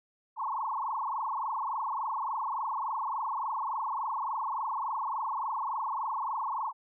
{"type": "tone with frequency modulation", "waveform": "sine", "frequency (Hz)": 987.8, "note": "B5", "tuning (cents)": 0, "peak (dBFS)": -30, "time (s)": [0.36, 6.73], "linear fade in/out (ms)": 50, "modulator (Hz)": 23.5, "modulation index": 5.7, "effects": []}